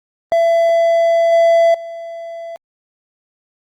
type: tone with level steps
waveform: triangle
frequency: 670 Hz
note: E5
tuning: 28 cents sharp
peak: -8 / -6 / -24 dBFS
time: 0.32-2.56 s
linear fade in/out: 0 ms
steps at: 1.32 / 1.74 s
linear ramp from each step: 5 ms
effects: Opus 24 kbps